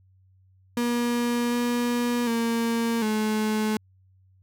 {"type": "tone with pitch steps", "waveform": "35% pulse", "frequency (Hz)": [239.3, 240.9, 231, 215.3], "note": ["A#3", "B3", "A#3", "A3"], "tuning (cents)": [46, -43, -16, -37], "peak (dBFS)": -21, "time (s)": [0.77, 3.77], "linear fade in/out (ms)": 2, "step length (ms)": 750, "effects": ["added 94 Hz sine -56 dBFS peak until 4.42 s"]}